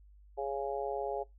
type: harmonic tone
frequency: 138.59 Hz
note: C#3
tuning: in tune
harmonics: 3 / 4 / 5 / 6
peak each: -37 / -38 / -39 / -40 dBFS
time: 0.37-1.24 s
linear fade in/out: 20 ms
effects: noise-tail reverb RT60 0.2 s tail -22 dB re dry + added 50 Hz sine -55 dBFS peak until 1.38 s